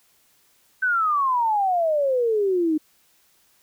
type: exponential sweep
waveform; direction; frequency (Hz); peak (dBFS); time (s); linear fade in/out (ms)
sine; down; 1545 to 301.8; -18; 0.82-2.78; 10
effects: white hiss -61 dBFS RMS until 3.62 s